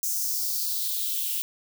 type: noise with high-pass filter sweep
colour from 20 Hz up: violet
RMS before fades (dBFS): -28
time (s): 0.03-1.42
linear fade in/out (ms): 0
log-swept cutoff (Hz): 6300 to 2800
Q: 3.5
effects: none